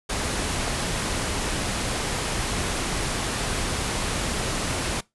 pink low-pass noise, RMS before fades -27 dBFS, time 0.09-5.01 s, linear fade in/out 10 ms, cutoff 11000 Hz, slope 96 dB/octave, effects noise-tail reverb RT60 0.2 s tail -22 dB re dry

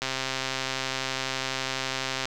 click train, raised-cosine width 0.2 ms, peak -11 dBFS, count 296, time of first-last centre 0.02-2.255 s, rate 132 Hz, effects none

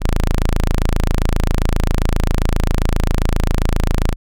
sawtooth tone, 27.5 Hz, A0, in tune, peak -9 dBFS, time 0-4.16 s, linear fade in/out 50 ms, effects none

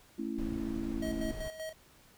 sine chord, A major, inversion none, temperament just, 220 / 275 / 330 Hz, A3 / C#4 / E4, 0 / -14 / +2 cents, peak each -38 dBFS, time 0.18-1.32 s, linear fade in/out 10 ms
brown noise, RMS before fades -41 dBFS, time 0.38-1.49 s, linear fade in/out 5 ms
square tone with tremolo, 635 Hz, D#5, 35 cents sharp, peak -38 dBFS, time 1.02-1.73 s, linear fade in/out 5 ms, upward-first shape square, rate 5.2 Hz, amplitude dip 60%
effects pink hiss -61 dBFS RMS until 2.17 s

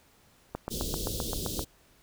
click train, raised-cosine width 1 ms, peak -18 dBFS, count 9, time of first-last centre 0.55-1.593 s, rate 7.67 Hz
pink band-stop noise, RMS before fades -34 dBFS, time 0.7-1.65 s, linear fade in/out 20 ms, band 540 to 3300 Hz, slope 48 dB/octave
effects pink hiss -62 dBFS RMS until 2.02 s

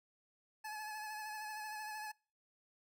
25% pulse tone with vibrato, 855 Hz, A5, 50 cents flat, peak -39 dBFS, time 0.64-2.12 s, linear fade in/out 10 ms, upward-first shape sine, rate 13 Hz, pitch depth 29 cents each way, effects noise-tail reverb RT60 0.4 s tail -26 dB re dry

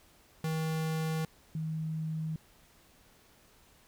square / sine tone pair in turn, 159.2 / 158.31 Hz, D#3 / D#3, +40 / +30 cents, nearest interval unison, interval 10 cents, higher first, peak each -31 / -32 dBFS, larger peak first, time 0.44-1.25 / 1.55-2.36 s, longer neither, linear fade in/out 2 ms, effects pink hiss -62 dBFS RMS until 3.87 s

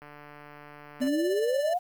click train, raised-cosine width 0.5 ms, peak -32 dBFS, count 156, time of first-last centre 0.02-1.074 s, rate 147 Hz
sine exponential sweep, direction up, 246.9 to 740 Hz, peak -24 dBFS, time 1-1.79 s, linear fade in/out 20 ms
square tone with tremolo, 587.3 Hz, D5, in tune, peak -30 dBFS, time 1.01-1.74 s, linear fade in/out 10 ms, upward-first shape sine, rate 17 Hz, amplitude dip 50%
effects 9-bit

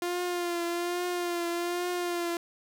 sawtooth tone with vibrato, 349.2 Hz, F4, in tune, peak -25 dBFS, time 0.02-2.37 s, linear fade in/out 2 ms, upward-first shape triangle, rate 1.2 Hz, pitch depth 40 cents each way, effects none

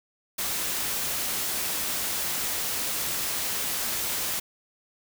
white noise, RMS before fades -29 dBFS, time 0.38-4.4 s, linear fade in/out 10 ms, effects none

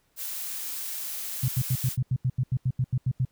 blue noise, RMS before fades -34 dBFS, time 0.16-1.97 s, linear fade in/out 50 ms
sine tone bursts, 127.6 Hz, C3, 43 cents flat, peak -21 dBFS, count 14, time 1.43-3.251 s, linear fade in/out 5 ms, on 53 ms, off 83 ms
effects pink hiss -69 dBFS RMS until 3.31 s

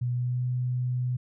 sine tone with pitch glide, 122.8 to 125.09 Hz, B2 to B2, -9 to +23 cents, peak -25 dBFS, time 0.01-1.17 s, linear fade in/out 10 ms, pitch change +32 cents, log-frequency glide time 0.12-0.44 s, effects none

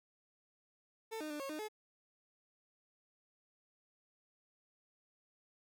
30% pulse tone with pitch steps, 445.8 / 306.8 / 296.9 / 546 / 306.5 / 428.1 Hz, A4 / D#4 / D4 / C#5 / D#4 / A4, +23 / -24 / +19 / -26 / -26 / -47 cents, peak -38 dBFS, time 1.11-1.686 s, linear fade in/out 20 ms, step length 96 ms, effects none

